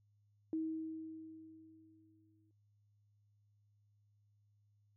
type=tone with exponential decay; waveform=sine; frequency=319.2 Hz; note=D#4; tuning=44 cents sharp; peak=-34 dBFS; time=0.53-2.51 s; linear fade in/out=1 ms; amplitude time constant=430 ms; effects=added 103 Hz sine -70 dBFS peak until 4.96 s